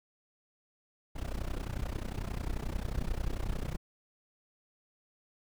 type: noise with amplitude modulation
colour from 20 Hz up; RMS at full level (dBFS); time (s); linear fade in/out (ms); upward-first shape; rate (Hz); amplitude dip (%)
brown; -31; 1.15-3.77; 20; sine; 31.2; 90
effects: none